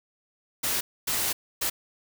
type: noise bursts at uneven times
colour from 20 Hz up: white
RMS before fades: -27 dBFS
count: 3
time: 0.63-0.81 / 1.07-1.33 / 1.61-1.7 s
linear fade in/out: 10 ms
effects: none